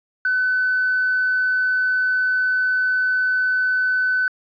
sine tone with hard clipping, 1508 Hz, F#6, 32 cents sharp, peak -17 dBFS, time 0.25-4.28 s, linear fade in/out 2 ms, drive 1 dB, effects resampled to 11025 Hz

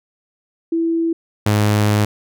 sine / sawtooth tone pair in turn, 330.9 / 104.98 Hz, E4 / G#2, +7 / +19 cents, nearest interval octave + minor sixth, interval 1988 cents, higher first, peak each -15 / -9 dBFS, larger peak second, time 0.72-1.13 / 1.46-2.05 s, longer second, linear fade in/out 5 ms, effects none

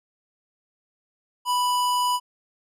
square tone, 987.8 Hz, B5, in tune, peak -21 dBFS, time 1.45-2.2 s, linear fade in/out 50 ms, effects resampled to 32000 Hz

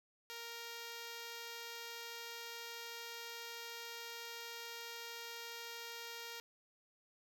5% pulse tone, 466.2 Hz, A#4, in tune, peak -34 dBFS, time 0.3-6.4 s, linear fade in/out 0 ms, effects none

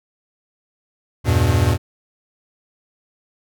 square chord, E minor, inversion none, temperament equal with one note detuned, 82.41 / 98 / 121 Hz, E2 / G2 / B2, 0 / 0 / -35 cents, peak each -19 dBFS, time 1.24-1.78 s, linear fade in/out 50 ms, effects none

